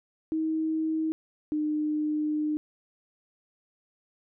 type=tone pair in turn; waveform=sine; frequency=317.2 / 303.3 Hz; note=D#4 / D#4; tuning=+33 / -44 cents; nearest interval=minor second; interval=77 cents; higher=first; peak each=-25 dBFS; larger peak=neither; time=0.32-1.12 / 1.52-2.57 s; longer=second; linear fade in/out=0 ms; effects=none